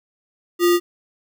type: tone with sample-and-hold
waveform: sine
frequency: 349.2 Hz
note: F4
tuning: in tune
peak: -12 dBFS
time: 0.59-0.8 s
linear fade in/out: 50 ms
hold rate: 1575 Hz
effects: none